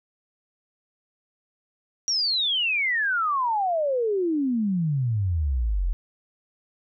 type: exponential sweep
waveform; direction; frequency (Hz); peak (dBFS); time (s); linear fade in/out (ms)
sine; down; 5770 to 39.8; -21; 2.08-5.93; 0
effects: none